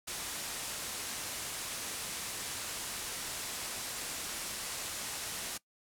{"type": "low-pass noise", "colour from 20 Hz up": "white", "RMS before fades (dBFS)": -40, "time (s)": [0.07, 5.58], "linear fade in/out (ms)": 10, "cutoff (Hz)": 11000, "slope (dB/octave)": 24, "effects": ["noise-tail reverb RT60 0.1 s tail -20 dB re dry"]}